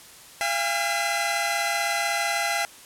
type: tone cluster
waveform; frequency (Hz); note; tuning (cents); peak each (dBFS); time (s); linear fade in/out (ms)
sawtooth; 683 / 809 / 1402 / 2029 / 2615; F5 / G#5 / F6 / B6 / E7; -39 / -46 / +6 / +46 / -15; -25 / -24 / -30 / -25 / -32; 0.41-2.65; 0
effects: white hiss -47 dBFS RMS until 2.85 s + low-pass 12000 Hz 12 dB/octave